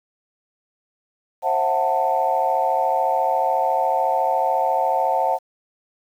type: chord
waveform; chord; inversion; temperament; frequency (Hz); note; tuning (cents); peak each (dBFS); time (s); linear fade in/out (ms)
sine; F# half-diminished seventh; second; just; 532.8 / 666 / 740 / 888; C5 / E5 / F#5 / A5; +31 / +18 / 0 / +16; -24 / -24 / -21 / -21; 1.42-5.39; 50
effects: tanh soft clip ceiling -7 dBFS + 8-bit